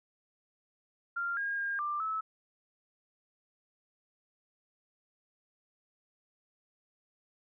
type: tone with pitch steps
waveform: sine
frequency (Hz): 1391 / 1624 / 1613 / 1186 / 1301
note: F6 / G#6 / G6 / D6 / E6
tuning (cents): -7 / -39 / +49 / +17 / -23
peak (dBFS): -31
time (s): 1.16-2.21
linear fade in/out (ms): 10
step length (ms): 210
effects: none